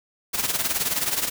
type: noise with tremolo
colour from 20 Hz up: white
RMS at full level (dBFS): -22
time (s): 0.33-1.3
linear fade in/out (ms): 20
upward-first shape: sine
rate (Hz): 19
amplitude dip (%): 70
effects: none